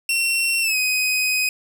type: tone with pitch glide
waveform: sawtooth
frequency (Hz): 2721 to 2510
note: F7 to D#7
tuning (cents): -46 to +15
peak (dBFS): -15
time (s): 0.09-1.49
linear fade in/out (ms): 2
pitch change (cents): -139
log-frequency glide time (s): 0.61-0.77
effects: 9-bit